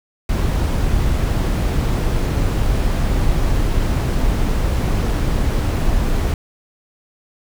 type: noise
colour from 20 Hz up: brown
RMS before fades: -17 dBFS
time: 0.29-6.34 s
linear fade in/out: 2 ms
effects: none